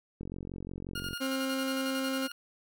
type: click train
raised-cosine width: 3 ms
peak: -27 dBFS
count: 43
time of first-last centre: 0.21-1.131 s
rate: 45.6 Hz
type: tone with tremolo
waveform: 20% pulse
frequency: 1420 Hz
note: F6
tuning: 28 cents sharp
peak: -30 dBFS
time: 0.95-2.32 s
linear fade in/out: 5 ms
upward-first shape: square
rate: 11 Hz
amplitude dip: 55%
type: tone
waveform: 30% pulse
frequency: 265.9 Hz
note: C4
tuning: 28 cents sharp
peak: -28 dBFS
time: 1.2-2.28 s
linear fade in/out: 20 ms
effects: none